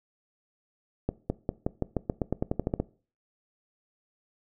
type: accelerating click train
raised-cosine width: 2 ms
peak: -13 dBFS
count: 15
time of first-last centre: 1.09-2.8 s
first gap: 210 ms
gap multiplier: 0.91
effects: noise-tail reverb RT60 0.4 s tail -20 dB re dry